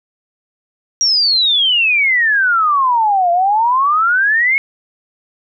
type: exponential two-way sweep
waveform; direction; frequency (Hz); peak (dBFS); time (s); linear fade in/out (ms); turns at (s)
sine; down then up; 5730 to 681 to 2214; -10; 1.01-4.58; 0; 3.31
effects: none